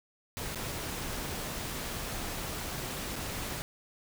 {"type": "noise with dropouts", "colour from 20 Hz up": "pink", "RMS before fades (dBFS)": -37, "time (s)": [0.37, 3.62], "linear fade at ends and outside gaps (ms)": 0, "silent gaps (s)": [[0.548, 0.557], [3.157, 3.162]], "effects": []}